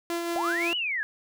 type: tone with tremolo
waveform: sawtooth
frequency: 340.7 Hz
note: F4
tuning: 43 cents flat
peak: -23 dBFS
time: 0.1-0.73 s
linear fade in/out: 0 ms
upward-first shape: sine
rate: 5.8 Hz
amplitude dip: 30%
type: linear two-way sweep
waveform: sine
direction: up then down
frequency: 632 to 3000 to 1624 Hz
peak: -26 dBFS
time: 0.36-1.03 s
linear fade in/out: 0 ms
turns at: 0.76 s
effects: none